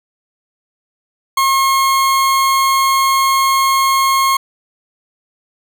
40% pulse tone, 1080 Hz, C#6, 45 cents flat, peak -10 dBFS, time 1.37-4.37 s, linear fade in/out 5 ms, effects none

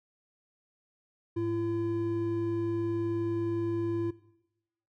triangle tone pair together, 106.6 / 338.9 Hz, G#2 / E4, +46 / +48 cents, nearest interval octave + minor sixth, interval 2002 cents, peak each -33 / -27 dBFS, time 1.36-4.11 s, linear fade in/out 10 ms, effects noise-tail reverb RT60 0.9 s tail -19 dB re dry

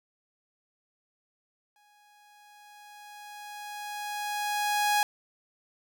sawtooth tone with exponential growth, 830 Hz, G#5, 1 cent flat, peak -18 dBFS, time 1.76-5.03 s, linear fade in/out 1 ms, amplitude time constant 710 ms, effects none

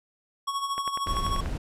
square tone with tremolo, 1108.7 Hz, C#6, in tune, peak -26 dBFS, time 0.47-1.41 s, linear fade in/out 10 ms, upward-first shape sine, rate 13 Hz, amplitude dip 60%
click train, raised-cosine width 0.5 ms, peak -20 dBFS, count 8, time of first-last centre 0.78-1.46 s, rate 10.3 Hz
brown noise, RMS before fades -30 dBFS, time 1.06-1.58 s, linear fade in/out 10 ms
effects low-pass 11000 Hz 12 dB/octave

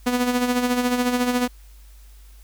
sawtooth tone with tremolo, 246.9 Hz, B3, in tune, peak -13 dBFS, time 0.06-1.48 s, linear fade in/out 10 ms, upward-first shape sine, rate 14 Hz, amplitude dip 55%, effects added 50 Hz sine -43 dBFS peak until 2.43 s + white hiss -56 dBFS RMS until 2.43 s

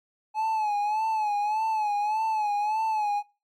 triangle tone with vibrato, 853 Hz, G#5, 46 cents sharp, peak -22 dBFS, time 0.34-3.23 s, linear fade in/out 50 ms, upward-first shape sine, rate 1.7 Hz, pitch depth 69 cents each way, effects noise-tail reverb RT60 0.3 s tail -23 dB re dry + AAC 64 kbps

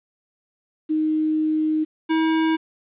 sine / square tone pair in turn, 311.1 / 320.4 Hz, D#4 / E4, 0 / -49 cents, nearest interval minor second, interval 51 cents, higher second, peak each -18 dBFS, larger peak neither, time 0.89-1.85 / 2.09-2.57 s, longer first, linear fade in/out 20 ms, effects resampled to 8000 Hz + 9-bit

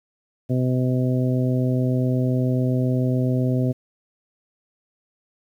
harmonic tone, 127.3 Hz, C3, 47 cents flat, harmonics 1 / 2 / 3 / 4 / 5, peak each -20 / -23 / -30 / -31 / -32 dBFS, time 0.49-3.73 s, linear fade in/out 20 ms, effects 9-bit

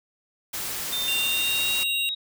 white noise, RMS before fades -31 dBFS, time 0.53-1.84 s, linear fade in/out 10 ms
sine tone with pitch glide, 3600 to 3796 Hz, A7 to A#7, +39 to +31 cents, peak -26 dBFS, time 0.92-2.15 s, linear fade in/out 10 ms, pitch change +92 cents, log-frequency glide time 1.15-1.71 s
square tone, 2774 Hz, F7, 12 cents flat, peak -26 dBFS, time 1.08-2.09 s, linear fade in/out 0 ms
effects none

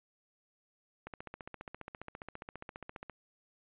click train, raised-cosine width 0.5 ms, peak -28 dBFS, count 31, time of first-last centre 1.07-3.097 s, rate 14.8 Hz, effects resampled to 8000 Hz

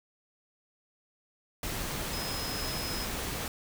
sine tone in noise, 5110 Hz, D#8, 45 cents sharp, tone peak -38 dBFS, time 2.13-3.05 s, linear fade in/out 2 ms, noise pink, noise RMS -35 dBFS, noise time 1.63-3.48 s, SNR -6 dB, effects none

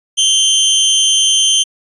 25% pulse tone with amplitude modulation, 3111 Hz, G7, 14 cents flat, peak -3 dBFS, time 0.17-1.64 s, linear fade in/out 20 ms, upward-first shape sine, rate 270 Hz, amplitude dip 60%, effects resampled to 32000 Hz

